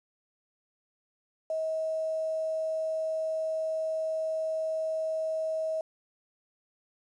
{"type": "tone with quantisation", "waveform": "sine", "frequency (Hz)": 637, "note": "D#5", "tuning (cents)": 41, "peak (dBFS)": -28, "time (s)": [1.5, 5.81], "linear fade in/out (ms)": 2, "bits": 9, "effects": ["resampled to 22050 Hz"]}